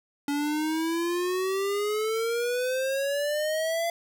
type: exponential sweep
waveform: square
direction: up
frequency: 283.8 to 683 Hz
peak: -26 dBFS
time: 0.28-3.9 s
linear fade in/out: 2 ms
effects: none